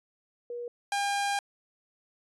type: tone pair in turn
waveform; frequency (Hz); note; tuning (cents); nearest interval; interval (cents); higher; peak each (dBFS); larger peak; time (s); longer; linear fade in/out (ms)
sine / sawtooth; 480 / 804.7; B4 / G5; -49 / +45; major sixth; 894; second; -34 / -23; second; 0.5-0.68 / 0.92-1.39; second; 2
effects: resampled to 24000 Hz